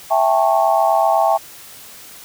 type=chord; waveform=sine; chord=A dominant seventh; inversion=second; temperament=just; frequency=660 / 792 / 880 / 1100 Hz; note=E5 / G5 / A5 / C#6; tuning=+2 / +18 / 0 / -14 cents; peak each=-16 / -16 / -19 / -22 dBFS; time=0.1-1.38 s; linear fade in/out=20 ms; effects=white hiss -39 dBFS RMS until 2.24 s